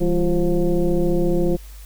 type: tone with frequency modulation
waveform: sine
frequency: 164.81 Hz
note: E3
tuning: in tune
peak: -15 dBFS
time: 0-1.57 s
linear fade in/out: 20 ms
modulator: 182 Hz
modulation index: 1.7
effects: added 50 Hz sine -36 dBFS peak until 1.85 s + white hiss -48 dBFS RMS until 1.85 s